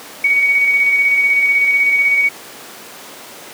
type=tone with tremolo; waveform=sine; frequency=2246 Hz; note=C#7; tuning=22 cents sharp; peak=-9 dBFS; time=0.24-2.29 s; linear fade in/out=5 ms; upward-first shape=square; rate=16 Hz; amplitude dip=30%; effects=pink hiss -34 dBFS RMS until 3.53 s + high-pass 300 Hz 12 dB/octave